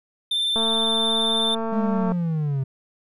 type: tone with vibrato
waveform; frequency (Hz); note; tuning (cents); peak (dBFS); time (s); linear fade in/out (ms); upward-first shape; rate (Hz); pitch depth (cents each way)
triangle; 3564; A7; +22; -19; 0.31-1.55; 5; sine; 19; 19
type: click train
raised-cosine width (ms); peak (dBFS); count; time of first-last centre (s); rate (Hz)
1; -15; 352; 0.56-2.12; 225
type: linear sweep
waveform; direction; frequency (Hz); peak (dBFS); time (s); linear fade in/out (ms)
triangle; down; 217 to 130.81; -19; 1.72-2.64; 10
effects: none